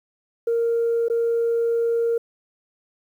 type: tone with dropouts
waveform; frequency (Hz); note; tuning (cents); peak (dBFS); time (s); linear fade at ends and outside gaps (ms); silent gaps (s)
sine; 464.6; A#4; -6; -17; 0.47-2.18; 5; 1.084-1.099
effects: tanh soft clip ceiling -15 dBFS + 9-bit